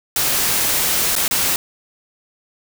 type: noise with dropouts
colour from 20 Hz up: white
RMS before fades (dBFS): -18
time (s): 0.16-1.56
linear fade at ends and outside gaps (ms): 2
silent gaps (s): 1.154-1.162 / 1.28-1.31
effects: none